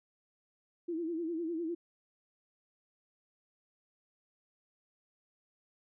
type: tone with vibrato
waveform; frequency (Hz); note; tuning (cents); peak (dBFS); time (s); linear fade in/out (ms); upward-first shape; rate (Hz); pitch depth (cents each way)
sine; 331.7; E4; +11; -33; 0.88-1.75; 10; sine; 9.9; 90
effects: none